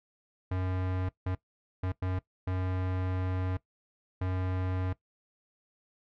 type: tone bursts at uneven times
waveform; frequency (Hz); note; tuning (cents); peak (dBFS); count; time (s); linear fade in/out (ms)
square; 92.5; F#2; 0; -30; 6; 0.51-1.09 / 1.26-1.35 / 1.83-1.92 / 2.02-2.19 / 2.47-3.57 / 4.21-4.93; 5
effects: noise-tail reverb RT60 0.1 s tail -18 dB re dry + low-pass 2000 Hz 12 dB/octave